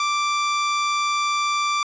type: tone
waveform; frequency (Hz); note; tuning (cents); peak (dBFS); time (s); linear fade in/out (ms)
sawtooth; 1174.7; D6; 0; -16; 0-1.83; 2
effects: resampled to 16000 Hz + 8-bit